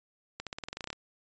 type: accelerating click train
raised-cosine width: 0.2 ms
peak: -20 dBFS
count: 13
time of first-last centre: 0.4-0.93 s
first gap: 67 ms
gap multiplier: 0.92
effects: resampled to 16000 Hz

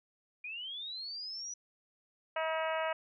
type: linear sweep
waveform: sine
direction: up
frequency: 2389 to 5920 Hz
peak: -39 dBFS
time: 0.44-1.54 s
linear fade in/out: 5 ms
type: harmonic tone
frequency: 320 Hz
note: D#4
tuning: 49 cents sharp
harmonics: 2 / 3 / 4 / 5 / 6 / 7 / 8 / 9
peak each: -34 / -38 / -40 / -42 / -44 / -45 / -46 / -47 dBFS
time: 2.36-2.93 s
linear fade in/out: 5 ms
effects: none

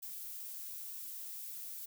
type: noise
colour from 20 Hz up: violet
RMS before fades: -45 dBFS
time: 0.02-1.86 s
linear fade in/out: 10 ms
effects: none

